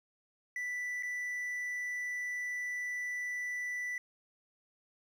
triangle tone with dropouts, 1975.5 Hz, B6, in tune, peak -33 dBFS, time 0.56-3.98 s, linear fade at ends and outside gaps 2 ms, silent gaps 1.026-1.032 s, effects 12-bit

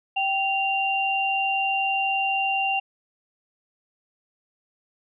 sine tone pair together, 779 / 2776 Hz, G5 / F7, -11 / -11 cents, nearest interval octave + minor seventh, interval 2200 cents, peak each -24 dBFS, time 0.16-2.8 s, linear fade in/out 10 ms, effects none

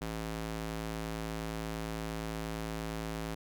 square tone with high-pass filter, 54.3 Hz, A1, 22 cents flat, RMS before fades -38 dBFS, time 0.01-3.35 s, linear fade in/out 10 ms, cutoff 110 Hz, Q 0.57, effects none

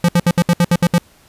square tone bursts, 173.4 Hz, F3, 12 cents flat, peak -10 dBFS, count 9, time 0.04-0.982 s, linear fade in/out 2 ms, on 46 ms, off 66 ms, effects pink hiss -50 dBFS RMS until 1.28 s + resampled to 32000 Hz

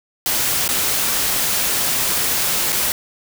white noise with dropouts, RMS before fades -19 dBFS, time 0.26-2.92 s, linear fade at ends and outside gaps 1 ms, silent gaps 0.678-0.689 / 2.722-2.726 s, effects none

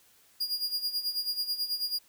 45% pulse tone with tremolo, 4841 Hz, D#8, 48 cents flat, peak -26 dBFS, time 0.4-1.99 s, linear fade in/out 10 ms, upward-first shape sine, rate 9.2 Hz, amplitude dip 75%, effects white hiss -62 dBFS RMS until 2.08 s

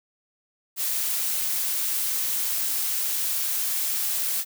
blue noise, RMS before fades -26 dBFS, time 0.76-4.45 s, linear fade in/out 50 ms, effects none

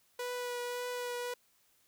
sawtooth tone with vibrato, 490 Hz, B4, 14 cents flat, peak -32 dBFS, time 0.19-1.34 s, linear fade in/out 5 ms, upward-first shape triangle, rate 1.8 Hz, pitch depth 16 cents each way, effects white hiss -70 dBFS RMS until 1.87 s

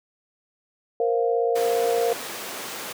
sine chord, Bb suspended second, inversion none, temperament equal, 466.2 / 523.3 / 698.5 Hz, Bb4 / C5 / F5, 0 / 0 / 0 cents, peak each -21 / -27 / -26 dBFS, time 1-2.13 s, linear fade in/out 2 ms
pink high-pass noise, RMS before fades -34 dBFS, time 1.55-2.93 s, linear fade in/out 10 ms, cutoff 360 Hz, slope 12 dB/octave
effects none

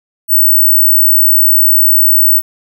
sine tone, 15850 Hz, B9, 5 cents sharp, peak -5 dBFS, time 0.28-2.42 s, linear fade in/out 50 ms, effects none

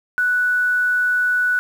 sine tone with quantisation, 1480 Hz, F#6, in tune, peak -15 dBFS, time 0.18-1.59 s, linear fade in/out 0 ms, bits 7, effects none

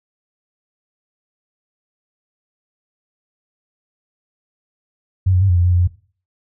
sine tone with pitch steps, 93.7 / 90.8 / 97.7 / 88.5 / 87.4 / 89.5 / 88.3 / 88.9 Hz, F#2 / F#2 / G2 / F2 / F2 / F2 / F2 / F2, +22 / -32 / -5 / +23 / +2 / +43 / +20 / +31 cents, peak -11 dBFS, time 5.26-5.876 s, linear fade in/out 10 ms, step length 77 ms, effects noise-tail reverb RT60 0.4 s tail -17 dB re dry

